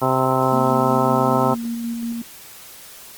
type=harmonic tone; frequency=130.7 Hz; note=C3; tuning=1 cent flat; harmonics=1 / 2 / 3 / 4 / 5 / 6 / 7 / 8 / 10; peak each=-24 / -24 / -24 / -24 / -24 / -24 / -24 / -24 / -24 dBFS; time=0.01-1.55 s; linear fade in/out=20 ms
type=tone with tremolo; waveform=sine; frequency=233.1 Hz; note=A#3; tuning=in tune; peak=-22 dBFS; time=0.52-2.22 s; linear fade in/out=5 ms; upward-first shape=square; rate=5.3 Hz; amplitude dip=25%
effects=white hiss -41 dBFS RMS until 3.17 s + Opus 32 kbps